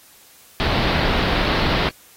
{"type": "low-pass noise", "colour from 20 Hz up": "pink", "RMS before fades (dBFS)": -20, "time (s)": [0.6, 1.89], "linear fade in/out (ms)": 0, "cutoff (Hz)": 4600, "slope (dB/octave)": 48, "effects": ["white hiss -49 dBFS RMS until 2.16 s", "AAC 48 kbps"]}